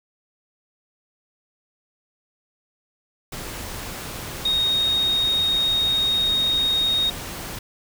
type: tone in noise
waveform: sine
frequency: 3729 Hz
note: A#7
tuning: in tune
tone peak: -18 dBFS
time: 4.45-7.1 s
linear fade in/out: 5 ms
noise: pink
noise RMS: -33 dBFS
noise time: 3.32-7.59 s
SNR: +12 dB
effects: none